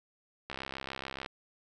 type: click train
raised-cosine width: 0.3 ms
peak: -22 dBFS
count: 52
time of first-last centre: 0.5-1.261 s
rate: 67 Hz
effects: none